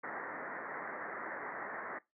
white low-pass noise, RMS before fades -42 dBFS, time 0.03-1.99 s, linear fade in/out 10 ms, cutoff 2000 Hz, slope 96 dB/octave, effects noise-tail reverb RT60 0.2 s tail -20 dB re dry + high-pass 300 Hz 12 dB/octave

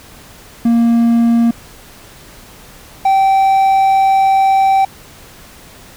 triangle tone pair in turn, 233.1 / 775.5 Hz, A#3 / G5, 0 / -19 cents, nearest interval octave + major sixth, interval 2081 cents, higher second, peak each -6 dBFS, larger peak neither, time 0.65-1.51 / 3.05-4.85 s, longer second, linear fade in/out 5 ms, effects pink hiss -39 dBFS RMS until 5.96 s

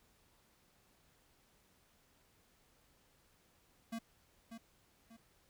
square tone with echo, 227.8 Hz, A#3, 40 cents flat, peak -40 dBFS, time 3.92-3.99 s, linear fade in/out 10 ms, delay 590 ms, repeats 2, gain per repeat -8 dB, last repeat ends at 5.17 s, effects pink hiss -71 dBFS RMS until 5.49 s

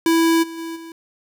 square tone with level steps, 329.6 Hz, E4, in tune, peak -14 / -31 / -28 / -35 dBFS, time 0.06-0.92 s, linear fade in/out 2 ms, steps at 0.42 / 0.57 / 0.75 s, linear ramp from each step 20 ms, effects 9-bit

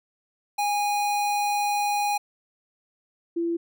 square / sine tone pair in turn, 822 / 337.9 Hz, G#5 / E4, -18 / +43 cents, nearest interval octave + minor third, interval 1539 cents, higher first, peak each -23 dBFS, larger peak neither, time 0.58-2.18 / 3.36-3.57 s, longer first, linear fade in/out 10 ms, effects none

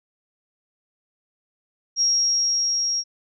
sine tone with level ramp, 5600 Hz, F8, 4 cents sharp, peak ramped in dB -16 to -21 dBFS, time 1.96-3.04 s, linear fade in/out 50 ms, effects none

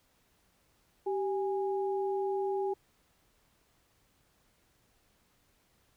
sine tone pair together, 388.4 / 823 Hz, G4 / G#5, -16 / -16 cents, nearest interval octave + minor second, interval 1300 cents, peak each -30 / -36 dBFS, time 1.06-2.74 s, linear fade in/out 10 ms, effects pink hiss -70 dBFS RMS until 5.96 s

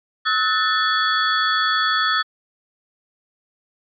sine tone cluster, 1288 / 1479 / 1773 / 3384 / 4454 Hz, E6 / F#6 / A6 / G#7 / C#8, -41 / -1 / +13 / +32 / +7 cents, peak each -20 / -25 / -22 / -23 / -27 dBFS, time 0.25-2.23 s, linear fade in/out 20 ms, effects MP3 64 kbps

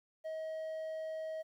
triangle tone, 635 Hz, D#5, 35 cents sharp, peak -36 dBFS, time 0.24-1.43 s, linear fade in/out 20 ms, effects 12-bit

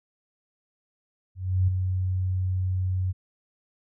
sine tone with ADSR envelope, 92.7 Hz, F#2, 4 cents sharp, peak -17 dBFS, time 1.35-3.13 s, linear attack 330 ms, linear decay 6 ms, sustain -6 dB, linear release 26 ms, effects none

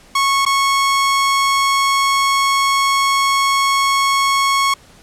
sawtooth tone with dropouts, 1100 Hz, C#6, 14 cents flat, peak -9 dBFS, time 0.15-4.74 s, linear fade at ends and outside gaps 5 ms, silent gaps 0.452-0.462 s, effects pink hiss -46 dBFS RMS until 5.02 s + low-pass 10000 Hz 12 dB/octave

